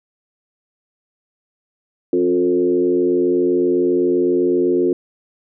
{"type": "tone with frequency modulation", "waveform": "sine", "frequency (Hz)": 358.2, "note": "F4", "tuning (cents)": 44, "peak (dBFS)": -13, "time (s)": [2.13, 4.93], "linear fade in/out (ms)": 2, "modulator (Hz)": 87.8, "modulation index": 0.96, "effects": []}